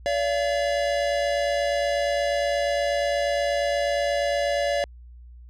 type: tone pair together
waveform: square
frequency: 573 / 681.4 Hz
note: D5 / F5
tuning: -43 / -43 cents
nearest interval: minor third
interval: 300 cents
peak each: -24 / -27 dBFS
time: 0.06-4.84 s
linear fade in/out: 0 ms
effects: added 60 Hz sine -42 dBFS peak until 5.49 s + low-pass 6000 Hz 12 dB/octave